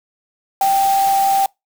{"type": "tone in noise", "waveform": "sine", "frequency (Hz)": 784, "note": "G5", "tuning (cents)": 0, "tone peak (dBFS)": -12, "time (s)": [0.61, 1.46], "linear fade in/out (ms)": 2, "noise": "white", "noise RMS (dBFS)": -27, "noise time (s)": [0.61, 1.46], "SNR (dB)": 12, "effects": ["noise-tail reverb RT60 0.2 s tail -26 dB re dry"]}